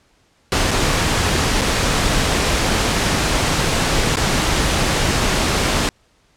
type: noise with dropouts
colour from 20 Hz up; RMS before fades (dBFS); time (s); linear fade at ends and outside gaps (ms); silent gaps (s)
pink; -17; 0.52-5.89; 1; 0.709-0.713 / 1.613-1.616 / 4.158-4.169
effects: pink hiss -58 dBFS RMS until 6.36 s + low-pass 8000 Hz 12 dB/octave